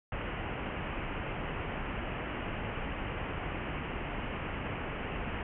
pink low-pass noise, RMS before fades -37 dBFS, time 0.12-5.43 s, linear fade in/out 2 ms, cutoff 3000 Hz, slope 96 dB/octave, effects none

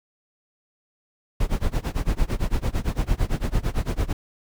brown noise with tremolo, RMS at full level -20 dBFS, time 1.4-4.13 s, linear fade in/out 5 ms, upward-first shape sine, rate 8.9 Hz, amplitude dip 95%, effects none

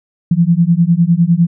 sine beating tone pair, 165.4 / 175.3 Hz, E3 / F3, +6 / +7 cents, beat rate 9.9 Hz, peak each -11 dBFS, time 0.31-1.47 s, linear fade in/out 5 ms, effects none

